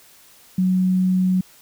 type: tone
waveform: sine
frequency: 185 Hz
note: F#3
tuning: in tune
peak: -15 dBFS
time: 0.58-1.41 s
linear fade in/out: 5 ms
effects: white hiss -50 dBFS RMS until 1.61 s